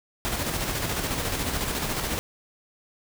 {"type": "noise with tremolo", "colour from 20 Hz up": "pink", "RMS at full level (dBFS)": -27, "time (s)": [0.25, 2.19], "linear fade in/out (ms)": 0, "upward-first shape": "square", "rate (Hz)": 14, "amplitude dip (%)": 35, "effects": []}